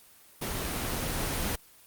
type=noise with level ramp; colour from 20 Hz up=pink; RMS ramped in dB=-33 to -30 dBFS; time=0.41-1.56 s; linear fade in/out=10 ms; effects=white hiss -56 dBFS RMS until 1.86 s + Opus 24 kbps